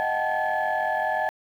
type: tone cluster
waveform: sine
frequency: 627 / 726 / 767 / 872 / 1716 Hz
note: D#5 / F#5 / G5 / A5 / A6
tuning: +13 / -33 / -38 / -16 / -44 cents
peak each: -28 dBFS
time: 0-1.29 s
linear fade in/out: 0 ms
effects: tanh soft clip ceiling -16 dBFS + 9-bit